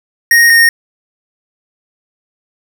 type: tone pair in turn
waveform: square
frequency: 1864.7 / 1849.7 Hz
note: A#6 / A#6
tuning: 0 / -14 cents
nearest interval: unison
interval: 14 cents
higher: first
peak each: -5 dBFS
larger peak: neither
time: 0.31-0.5 / 0.5-0.69 s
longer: neither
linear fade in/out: 2 ms
effects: 7-bit